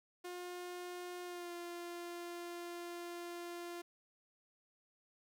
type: tone with pitch glide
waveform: sawtooth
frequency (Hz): 356.5 to 346.8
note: F4 to F4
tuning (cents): +36 to -12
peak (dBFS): -40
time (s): 0.24-3.82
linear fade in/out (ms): 10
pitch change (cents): -48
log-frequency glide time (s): 1.24-1.53
effects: 12-bit